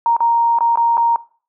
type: tone with dropouts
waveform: sine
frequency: 932.3 Hz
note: A#5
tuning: in tune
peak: -11 dBFS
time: 0.06-1.16 s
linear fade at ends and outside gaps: 1 ms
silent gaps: 0.166-0.205 / 0.587-0.607 / 0.757-0.773 / 0.971-0.978 s
effects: noise-tail reverb RT60 0.4 s tail -19 dB re dry